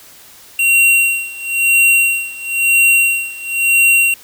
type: tone with tremolo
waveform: square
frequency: 2746 Hz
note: F7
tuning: 30 cents flat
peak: -8 dBFS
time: 0.59-4.14 s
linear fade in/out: 2 ms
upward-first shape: sine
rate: 0.99 Hz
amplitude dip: 90%
effects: white hiss -41 dBFS RMS until 4.23 s